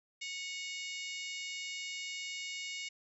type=harmonic tone with a mistuned harmonic; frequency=737 Hz; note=F#5; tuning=7 cents flat; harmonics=3 / 4 / 5 / 6 / 7 / 8 / 9 / 10; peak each=-42 / -45 / -49 / -51 / -50 / -52 / -54 / -51 dBFS; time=0.21-2.89 s; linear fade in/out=10 ms; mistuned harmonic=4; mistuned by=-39 cents; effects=none